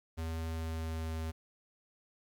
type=tone with pitch glide; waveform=square; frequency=81.3 to 80.41 Hz; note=E2 to E2; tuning=-23 to -42 cents; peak=-36 dBFS; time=0.17-1.32 s; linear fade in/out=20 ms; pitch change=-19 cents; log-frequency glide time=0.46-1.14 s; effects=11-bit